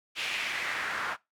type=noise with band-pass filter sweep; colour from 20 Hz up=pink; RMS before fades=-33 dBFS; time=0.15-1.17 s; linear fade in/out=50 ms; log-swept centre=2900 to 1300 Hz; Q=2.4; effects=noise-tail reverb RT60 0.2 s tail -21 dB re dry